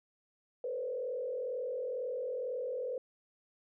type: tone with frequency modulation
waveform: sine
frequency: 504 Hz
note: B4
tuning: 35 cents sharp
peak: -34 dBFS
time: 0.64-2.98 s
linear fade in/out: 2 ms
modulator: 42.1 Hz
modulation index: 1
effects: none